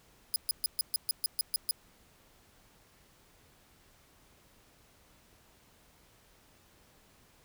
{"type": "tone bursts", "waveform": "5% pulse", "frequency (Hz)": 4978, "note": "D#8", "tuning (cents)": 0, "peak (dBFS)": -20, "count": 10, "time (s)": [0.34, 1.71], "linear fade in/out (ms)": 0, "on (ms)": 20, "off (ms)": 130, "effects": ["pink hiss -63 dBFS RMS until 7.44 s"]}